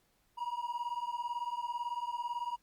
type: beating tone pair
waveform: triangle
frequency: 949 / 967 Hz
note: A#5 / B5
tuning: +31 / -37 cents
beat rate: 18 Hz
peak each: -36 / -36 dBFS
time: 0.37-2.57 s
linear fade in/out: 20 ms
effects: pink hiss -73 dBFS RMS until 2.62 s + Opus 48 kbps